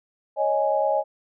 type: chord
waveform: sine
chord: C# suspended second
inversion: none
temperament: just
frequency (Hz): 554.4 / 623.7 / 831.5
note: C#5 / D#5 / G#5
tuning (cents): 0 / +4 / +2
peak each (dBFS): -24 / -23 / -24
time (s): 0.36-1.04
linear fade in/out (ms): 50
effects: none